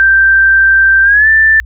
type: tone with pitch glide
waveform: sine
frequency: 1568 to 1770.2 Hz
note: G6 to A6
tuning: 0 to +10 cents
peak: -4 dBFS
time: 0-1.6 s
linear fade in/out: 0 ms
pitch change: +210 cents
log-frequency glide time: 1.03-1.28 s
effects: added 60 Hz sine -26 dBFS peak until 1.65 s